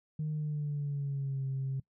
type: tone with pitch glide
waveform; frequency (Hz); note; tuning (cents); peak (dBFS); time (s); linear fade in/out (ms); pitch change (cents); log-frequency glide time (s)
sine; 153.4 to 134.32; D#3 to C3; -24 to +46; -30; 0.19-1.8; 5; -230; 0.3-1.45
effects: noise-tail reverb RT60 0.1 s tail -22 dB re dry + tanh soft clip ceiling -28 dBFS